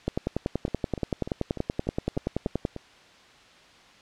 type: two click trains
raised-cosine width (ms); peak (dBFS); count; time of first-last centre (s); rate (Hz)
2; -12 / -21; 28 / 8; 0.08-2.651 / 0.68-2.763; 10.5 / 3.36
effects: white hiss -53 dBFS RMS until 4.01 s + low-pass 4000 Hz 12 dB/octave